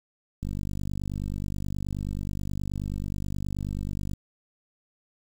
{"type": "click train", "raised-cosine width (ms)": 5, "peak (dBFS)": -20, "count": 184, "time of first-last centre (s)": [0.43, 4.134], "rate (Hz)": 49.4, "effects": ["8-bit"]}